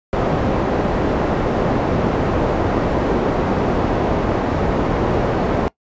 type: low-pass noise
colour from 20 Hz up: white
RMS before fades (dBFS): -18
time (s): 0.13-5.68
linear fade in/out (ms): 0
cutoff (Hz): 580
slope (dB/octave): 12
effects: noise-tail reverb RT60 0.1 s tail -21 dB re dry + resampled to 16000 Hz